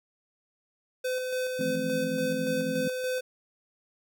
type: tone with tremolo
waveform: square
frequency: 509 Hz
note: C5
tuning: 48 cents flat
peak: -28 dBFS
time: 1.04-3.21 s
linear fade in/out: 10 ms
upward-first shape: square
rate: 3.5 Hz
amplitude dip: 30%
type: chord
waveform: sine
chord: F major seventh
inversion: third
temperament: just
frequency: 163.7 / 174.61 / 218.3 / 261.9 Hz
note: E3 / F3 / A3 / C4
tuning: -12 / 0 / -13 / +2 cents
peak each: -38 / -37 / -35 / -32 dBFS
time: 1.59-2.88 s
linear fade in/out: 5 ms
effects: none